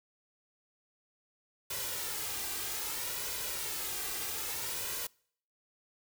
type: noise with flanger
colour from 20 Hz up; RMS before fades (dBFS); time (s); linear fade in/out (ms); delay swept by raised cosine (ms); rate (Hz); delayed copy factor
white; -37; 1.7-5.07; 5; 2 to 2.53; 0.62; +0.55
effects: noise-tail reverb RT60 0.6 s tail -26 dB re dry